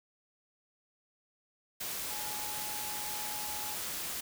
sine tone in noise, 844 Hz, G#5, 28 cents sharp, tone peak -44 dBFS, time 2.1-3.75 s, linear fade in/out 10 ms, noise white, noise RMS -38 dBFS, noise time 1.8-4.21 s, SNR -9 dB, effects none

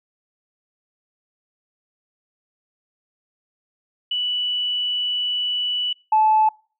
sine tone pair in turn, 2960 / 867.4 Hz, F#7 / A5, 0 / -25 cents, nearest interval octave + major sixth, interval 2125 cents, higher first, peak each -20 / -12 dBFS, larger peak second, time 4.11-5.93 / 6.12-6.49 s, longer first, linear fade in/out 5 ms, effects noise-tail reverb RT60 0.4 s tail -26 dB re dry + tanh soft clip ceiling -8 dBFS

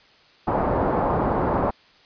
white low-pass noise, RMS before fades -22 dBFS, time 0.47-1.71 s, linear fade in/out 10 ms, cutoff 970 Hz, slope 24 dB/octave, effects white hiss -54 dBFS RMS until 2.05 s + resampled to 11025 Hz

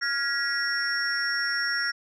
sine tone cluster, 1407 / 1661 / 1921 / 5500 Hz, F6 / G#6 / B6 / F8, +12 / 0 / -48 / -27 cents, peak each -29 dBFS, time 0.01-1.92 s, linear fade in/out 20 ms, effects tanh soft clip ceiling -18 dBFS

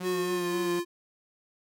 sawtooth tone with vibrato, 179.2 Hz, F3, 45 cents sharp, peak -31 dBFS, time 0-0.8 s, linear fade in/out 10 ms, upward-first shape sine, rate 3.8 Hz, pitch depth 46 cents each way
square tone with pitch glide, 364 to 348 Hz, F#4 to F4, -28 to -6 cents, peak -28 dBFS, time 0.02-0.85 s, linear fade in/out 50 ms, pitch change -78 cents, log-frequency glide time 0.17-0.55 s
effects none

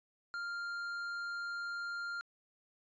triangle tone with hard clipping, 1396.9 Hz, F6, in tune, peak -39 dBFS, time 0.34-2.21 s, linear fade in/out 0 ms, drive 10 dB, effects resampled to 16000 Hz

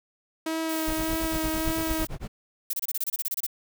sawtooth tone with vibrato, 319.9 Hz, D#4, 48 cents sharp, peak -23 dBFS, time 0.46-2.05 s, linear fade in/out 5 ms, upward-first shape triangle, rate 1.7 Hz, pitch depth 21 cents each way
blue noise, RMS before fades -36 dBFS, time 0.69-2.07 s, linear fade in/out 5 ms
brown noise with tremolo, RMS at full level -30 dBFS, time 0.87-2.28 s, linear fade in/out 10 ms, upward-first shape sine, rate 8.9 Hz, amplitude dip 100%
violet noise bursts, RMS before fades -28 dBFS, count 13, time 2.7-3.466 s, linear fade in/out 5 ms, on 34 ms, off 27 ms
effects none

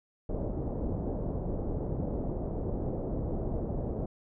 pink low-pass noise, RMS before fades -33 dBFS, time 0.29-4.06 s, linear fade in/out 5 ms, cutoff 630 Hz, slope 24 dB/octave, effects none

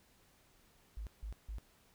sine tone bursts, 53.3 Hz, G#1, 46 cents sharp, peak -40 dBFS, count 3, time 0.97-1.584 s, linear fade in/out 0 ms, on 98 ms, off 160 ms, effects pink hiss -68 dBFS RMS until 1.94 s

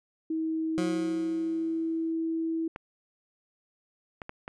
sine tone with pitch glide, 320 to 326 Hz, D#4 to E4, +49 to -19 cents, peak -27 dBFS, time 0.3-2.68 s, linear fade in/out 5 ms, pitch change +32 cents, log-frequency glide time 0.76-0.88 s
20% pulse tone with exponential decay, 179.9 Hz, F#3, 48 cents flat, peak -23 dBFS, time 0.78-2.12 s, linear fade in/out 0 ms, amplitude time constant 290 ms
clicks, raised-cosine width 0.5 ms, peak -23 dBFS, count 4, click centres 2.761 / 4.218 / 4.294 / 4.479 s
effects resampled to 22050 Hz

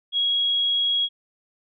sine tone, 3311 Hz, G#7, 6 cents flat, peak -19 dBFS, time 0.12-1.09 s, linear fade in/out 50 ms, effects none

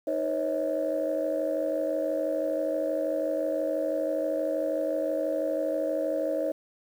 sine tone cluster, 312 / 499.3 / 552 / 638 Hz, D#4 / B4 / C#5 / D#5, +5 / +19 / -7 / +43 cents, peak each -32 / -34 / -28 / -30 dBFS, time 0.07-6.52 s, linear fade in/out 5 ms, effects tanh soft clip ceiling -18 dBFS + 9-bit

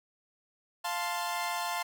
sawtooth chord, F major, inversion none, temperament equal, 698.5 / 880 / 1046.5 Hz, F5 / A5 / C6, 0 / 0 / 0 cents, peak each -32 dBFS, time 0.84-1.83 s, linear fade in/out 10 ms, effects none

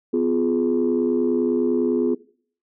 sine chord, F diminished, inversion second, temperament just, 251.4 / 349.2 / 419.1 Hz, Cb4 / F4 / Ab4, +31 / 0 / +16 cents, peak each -21 / -21 / -21 dBFS, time 0.13-2.15 s, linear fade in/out 10 ms, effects noise-tail reverb RT60 0.5 s tail -19 dB re dry + tanh soft clip ceiling -11 dBFS

